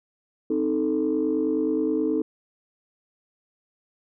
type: chord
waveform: sine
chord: A diminished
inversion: first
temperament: equal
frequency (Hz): 261.6 / 311.1 / 440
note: C4 / Eb4 / A4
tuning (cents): 0 / 0 / 0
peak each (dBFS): -27 / -23 / -25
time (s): 0.5-2.22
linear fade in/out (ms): 5
effects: tanh soft clip ceiling -14 dBFS